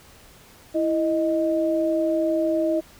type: tone pair together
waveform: sine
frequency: 329.6 / 622.7 Hz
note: E4 / D#5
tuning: 0 / +1 cents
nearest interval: major seventh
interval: 1101 cents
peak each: -22 dBFS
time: 0.74-2.81 s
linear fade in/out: 20 ms
effects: pink hiss -50 dBFS RMS until 2.99 s